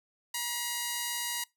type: tone pair together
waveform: 5% pulse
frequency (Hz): 958 / 2093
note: A#5 / C7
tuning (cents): +47 / 0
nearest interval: octave + major second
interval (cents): 1353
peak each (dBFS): -20 / -30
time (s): 0.34-1.44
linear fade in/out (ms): 5
effects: noise-tail reverb RT60 0.2 s tail -24 dB re dry